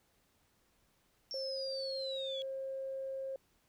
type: linear sweep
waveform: sine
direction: down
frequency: 5500 to 3322 Hz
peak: -39 dBFS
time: 1.31-2.42 s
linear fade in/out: 0 ms
type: tone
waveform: sine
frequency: 535 Hz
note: C5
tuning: 38 cents sharp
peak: -37 dBFS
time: 1.34-3.36 s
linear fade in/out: 2 ms
effects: tanh soft clip ceiling -30 dBFS + pink hiss -73 dBFS RMS until 3.68 s